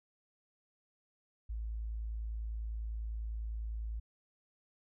sine tone, 55 Hz, A1, in tune, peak -36 dBFS, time 1.49-4 s, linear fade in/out 10 ms, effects none

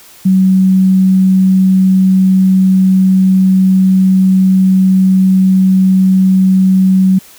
sine tone, 188.6 Hz, F#3, 33 cents sharp, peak -5 dBFS, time 0.25-7.19 s, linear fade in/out 10 ms, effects white hiss -39 dBFS RMS until 7.38 s

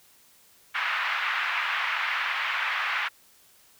white band-pass noise, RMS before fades -28 dBFS, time 0.74-3.09 s, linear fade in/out 20 ms, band 1000 to 2500 Hz, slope 24 dB/octave, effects white hiss -58 dBFS RMS until 3.79 s

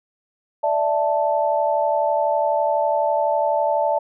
sine chord, D suspended second, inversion none, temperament equal, 587.3 / 659.3 / 880 Hz, D5 / E5 / A5, 0 / 0 / 0 cents, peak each -21 / -22 / -21 dBFS, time 0.63-3.99 s, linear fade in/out 10 ms, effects none

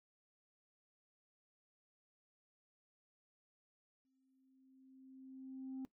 sine tone with exponential growth, 263.4 Hz, C4, 12 cents sharp, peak -39 dBFS, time 4.05-5.85 s, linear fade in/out 0 ms, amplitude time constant 390 ms, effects noise-tail reverb RT60 0.1 s tail -18 dB re dry + tanh soft clip ceiling -40 dBFS

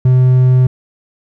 triangle tone, 127.7 Hz, C3, 42 cents flat, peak -4 dBFS, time 0.05-0.67 s, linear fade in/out 5 ms, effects none

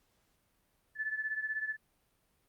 sine beating tone pair, 1737 / 1753 Hz, A6 / A6, -23 / -7 cents, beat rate 16 Hz, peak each -35 / -39 dBFS, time 0.95-1.77 s, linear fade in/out 50 ms, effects pink hiss -74 dBFS RMS until 2.48 s + Opus 48 kbps

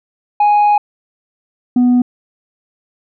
sine tone pair in turn, 830 / 246.8 Hz, G#5 / B3, -1 / -1 cents, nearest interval octave + major sixth, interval 2100 cents, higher first, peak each -5 dBFS, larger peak neither, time 0.4-0.78 / 1.76-2.02 s, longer first, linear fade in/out 5 ms, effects tanh soft clip ceiling -7 dBFS

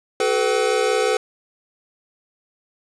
square tone cluster, 374.7 / 431.9 / 497.3 / 767 Hz, F#4 / A4 / B4 / G5, +22 / -32 / +12 / -38 cents, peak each -28 / -21 / -22 / -27 dBFS, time 0.2-1.17 s, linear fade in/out 2 ms, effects resampled to 22050 Hz + 9-bit

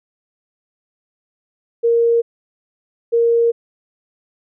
sine tone pair in turn, 466.2 / 466.2 Hz, A#4 / A#4, 0 / 0 cents, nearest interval unison, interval 0 cents, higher neither, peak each -11 dBFS, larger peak neither, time 1.83-2.22 / 3.12-3.52 s, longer second, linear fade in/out 20 ms, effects none

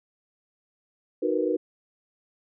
sine chord, B major seventh, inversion first, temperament equal, 311.1 / 370 / 466.2 / 493.9 Hz, D#4 / F#4 / A#4 / B4, 0 / 0 / 0 / 0 cents, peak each -28 dBFS, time 1.22-1.57 s, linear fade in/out 10 ms, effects none

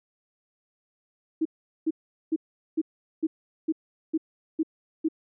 sine tone bursts, 318.7 Hz, D#4, 42 cents sharp, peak -21 dBFS, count 9, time 1.41-5.086 s, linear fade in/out 10 ms, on 44 ms, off 410 ms, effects none

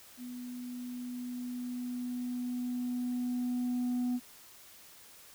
sine tone with level ramp, 246.9 Hz, B3, in tune, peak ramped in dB -40 to -26 dBFS, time 0.17-4.2 s, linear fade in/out 50 ms, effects tanh soft clip ceiling -28 dBFS + white hiss -55 dBFS RMS until 5.34 s

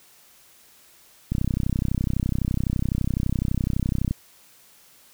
click train, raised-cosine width 5 ms, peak -11 dBFS, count 90, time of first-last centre 1.32-4.11 s, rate 31.9 Hz, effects white hiss -54 dBFS RMS until 5.13 s

